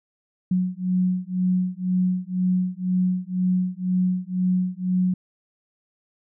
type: beating tone pair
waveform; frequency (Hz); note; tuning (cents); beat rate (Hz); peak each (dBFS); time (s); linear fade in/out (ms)
sine; 182.1 / 184.1; F#3 / F#3; -27 / -8; 2; -23; 0.51-5.14; 5
effects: none